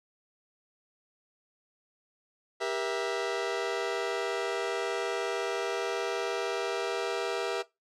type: chord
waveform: sawtooth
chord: E diminished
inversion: first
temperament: just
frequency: 395.6 / 474.7 / 659.3 Hz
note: G4 / Bb4 / E5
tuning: +16 / +31 / 0 cents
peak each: -30 dBFS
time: 2.6-7.63 s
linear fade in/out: 20 ms
effects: noise-tail reverb RT60 0.2 s tail -19 dB re dry + low-pass 6000 Hz 12 dB/octave